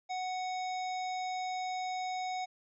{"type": "harmonic tone with a mistuned harmonic", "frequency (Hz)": 740, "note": "F#5", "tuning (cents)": 0, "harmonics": [1, 3, 5, 7, 9], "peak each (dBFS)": [-34, -44, -48, -51, -53], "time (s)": [0.09, 2.46], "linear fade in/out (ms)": 20, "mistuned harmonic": 5, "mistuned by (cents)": 25, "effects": []}